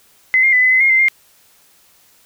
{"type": "tone with pitch steps", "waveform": "sine", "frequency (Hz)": [2041, 2119, 2002, 2020, 2040, 2137, 2076, 2116], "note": ["C7", "C7", "B6", "B6", "C7", "C7", "C7", "C7"], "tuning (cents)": [-44, 21, 23, 39, -44, 36, -14, 19], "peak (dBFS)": -9, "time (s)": [0.34, 1.084], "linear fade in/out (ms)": 0, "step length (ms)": 93, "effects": ["white hiss -52 dBFS RMS until 2.25 s"]}